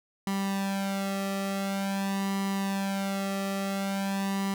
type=tone with flanger; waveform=sawtooth; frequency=196 Hz; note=G3; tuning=in tune; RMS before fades=-30 dBFS; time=0.27-4.54 s; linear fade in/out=2 ms; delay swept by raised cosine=1 to 1.58 ms; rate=0.47 Hz; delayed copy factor=+0.85; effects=none